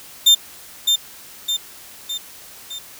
35% pulse tone with echo, 3599 Hz, A7, 38 cents sharp, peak -6 dBFS, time 0.26-0.35 s, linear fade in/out 10 ms, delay 610 ms, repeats 4, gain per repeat -5 dB, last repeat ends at 2.79 s, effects white hiss -41 dBFS RMS until 2.99 s

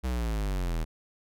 square exponential sweep, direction down, 65.5 to 38.89 Hz, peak -28 dBFS, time 0.03-0.85 s, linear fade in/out 20 ms, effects none

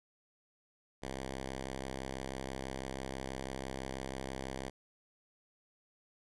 5% pulse tone with vibrato, 66.1 Hz, C2, 18 cents sharp, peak -28 dBFS, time 1.02-4.7 s, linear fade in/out 10 ms, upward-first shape sine, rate 11 Hz, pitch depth 19 cents each way, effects resampled to 24000 Hz

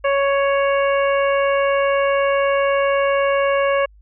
harmonic tone, 556 Hz, C#5, 5 cents sharp, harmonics 1 / 2 / 3 / 4 / 5, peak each -16 / -22 / -26 / -28 / -30 dBFS, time 0.04-3.86 s, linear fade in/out 10 ms, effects added 51 Hz sine -45 dBFS peak until 4.01 s

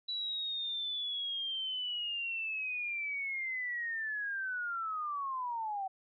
sine linear sweep, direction down, 3951 to 752 Hz, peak -34 dBFS, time 0.08-5.88 s, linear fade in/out 10 ms, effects none

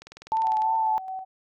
click train, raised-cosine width 0.2 ms, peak -25 dBFS, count 13, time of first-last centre 0.02-0.62 s, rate 20 Hz
sine tone with vibrato, 880 Hz, A5, in tune, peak -21 dBFS, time 0.32-0.98 s, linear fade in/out 0 ms, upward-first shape triangle, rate 2.9 Hz, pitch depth 29 cents each way
sine tone with tremolo, 757 Hz, F#5, 39 cents sharp, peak -30 dBFS, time 0.43-1.25 s, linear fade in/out 20 ms, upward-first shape square, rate 4.6 Hz, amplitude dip 40%
effects none

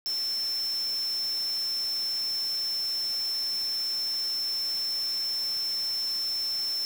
sine tone in noise, 5340 Hz, E8, 22 cents sharp, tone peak -27 dBFS, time 0.06-6.85 s, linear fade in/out 0 ms, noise white, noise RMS -43 dBFS, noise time 0.06-6.85 s, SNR +13 dB, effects none

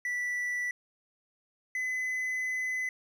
triangle tone pair in turn, 1966 / 2020 Hz, B6 / B6, -8 / +39 cents, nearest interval unison, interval 47 cents, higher second, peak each -28 dBFS, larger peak neither, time 0.05-0.71 / 1.75-2.89 s, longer second, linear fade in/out 2 ms, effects none

